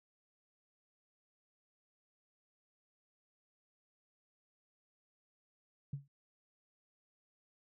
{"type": "tone with exponential decay", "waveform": "sine", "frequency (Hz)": 140, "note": "C#3", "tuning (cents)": 18, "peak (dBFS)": -33, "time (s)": [5.93, 6.08], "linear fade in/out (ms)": 5, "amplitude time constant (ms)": 31, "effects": ["tanh soft clip ceiling -29 dBFS"]}